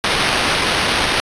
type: noise with sample-and-hold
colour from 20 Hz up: blue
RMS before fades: -17 dBFS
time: 0.04-1.2 s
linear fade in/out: 0 ms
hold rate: 7350 Hz
effects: resampled to 22050 Hz

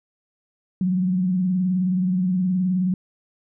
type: tone with vibrato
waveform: sine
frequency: 183.6 Hz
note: F#3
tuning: 13 cents flat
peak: -18 dBFS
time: 0.81-2.94 s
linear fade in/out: 2 ms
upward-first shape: sine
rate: 19 Hz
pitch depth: 64 cents each way
effects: none

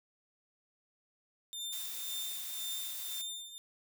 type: tone with tremolo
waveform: sawtooth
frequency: 3602 Hz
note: A7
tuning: 40 cents sharp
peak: -34 dBFS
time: 1.53-3.58 s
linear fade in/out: 0 ms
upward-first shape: triangle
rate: 1.9 Hz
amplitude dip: 75%
type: noise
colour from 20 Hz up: blue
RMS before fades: -42 dBFS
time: 1.72-3.22 s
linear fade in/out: 10 ms
effects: none

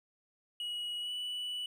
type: tone with pitch glide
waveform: triangle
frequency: 2911 to 2958 Hz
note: F#7 to F#7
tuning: -29 to -1 cents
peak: -34 dBFS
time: 0.6-1.66 s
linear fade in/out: 2 ms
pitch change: +28 cents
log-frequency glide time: 1-1.11 s
effects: none

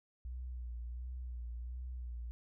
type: tone with vibrato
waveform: sine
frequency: 60.8 Hz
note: B1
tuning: 26 cents flat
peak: -40 dBFS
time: 0.25-2.31 s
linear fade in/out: 0 ms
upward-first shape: sine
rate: 1.4 Hz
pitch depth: 53 cents each way
effects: none

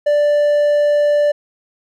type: tone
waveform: triangle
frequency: 587.3 Hz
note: D5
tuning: in tune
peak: -9 dBFS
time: 0.06-1.32 s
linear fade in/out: 10 ms
effects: none

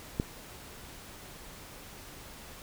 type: click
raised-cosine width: 3 ms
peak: -15 dBFS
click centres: 0.199 s
effects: pink hiss -48 dBFS RMS until 2.62 s

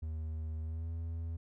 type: tone with pitch glide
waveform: triangle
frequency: 79 to 82.5 Hz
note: D#2 to E2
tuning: +27 to +2 cents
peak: -34 dBFS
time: 0.02-1.37 s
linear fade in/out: 10 ms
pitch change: +75 cents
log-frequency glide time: 0.61-0.9 s
effects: none

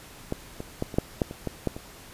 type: clicks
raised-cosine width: 2 ms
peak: -14 / -20 / -13 / -22 / -7 / -9 / -23 / -15 / -11 / -23 dBFS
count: 10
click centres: 0.324 / 0.604 / 0.824 / 0.942 / 0.985 / 1.218 / 1.311 / 1.473 / 1.673 / 1.765 s
effects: pink hiss -47 dBFS RMS until 2.13 s + resampled to 32000 Hz

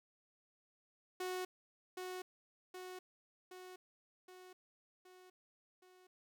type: tone with echo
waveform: sawtooth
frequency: 367.6 Hz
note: F#4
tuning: 11 cents flat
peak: -35 dBFS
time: 1.2-1.45 s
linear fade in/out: 5 ms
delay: 770 ms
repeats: 6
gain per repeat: -4 dB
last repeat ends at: 6.07 s
effects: none

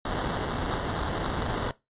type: noise with sample-and-hold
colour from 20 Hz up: pink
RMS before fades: -30 dBFS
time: 0.05-1.71 s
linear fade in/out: 2 ms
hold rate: 2450 Hz
effects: noise-tail reverb RT60 0.2 s tail -18 dB re dry + resampled to 8000 Hz

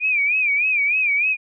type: tone with vibrato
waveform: sine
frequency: 2400 Hz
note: D7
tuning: 37 cents sharp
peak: -16 dBFS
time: 0-1.37 s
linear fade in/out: 50 ms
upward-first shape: sine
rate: 3.3 Hz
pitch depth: 120 cents each way
effects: none

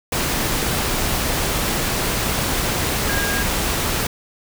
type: tone in noise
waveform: sine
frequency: 1626 Hz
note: G#6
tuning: 37 cents flat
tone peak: -24 dBFS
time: 3.09-3.43 s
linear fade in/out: 5 ms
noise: pink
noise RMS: -21 dBFS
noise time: 0.12-4.07 s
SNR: -6 dB
effects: none

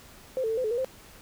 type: tone with pitch steps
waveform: sine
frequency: 519 / 444.5 / 447.1 / 510 / 431.4 / 476 / 522 Hz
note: C5 / A4 / A4 / C5 / A4 / A#4 / C5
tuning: -14 / +18 / +28 / -44 / -34 / +36 / -4 cents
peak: -25 dBFS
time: 0.37-0.846 s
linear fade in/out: 0 ms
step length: 68 ms
effects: pink hiss -51 dBFS RMS until 1.21 s

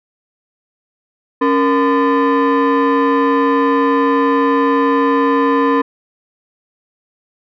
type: tone with frequency modulation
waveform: sine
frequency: 277.2 Hz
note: C#4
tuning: in tune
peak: -8 dBFS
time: 1.41-5.82 s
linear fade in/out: 10 ms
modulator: 743 Hz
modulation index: 1.3
effects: tanh soft clip ceiling -9 dBFS

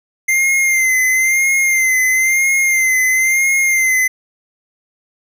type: tone with vibrato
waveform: square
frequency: 2090 Hz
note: C7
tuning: 2 cents flat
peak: -12 dBFS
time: 0.28-4.08 s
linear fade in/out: 10 ms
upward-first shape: sine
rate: 1 Hz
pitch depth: 48 cents each way
effects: none

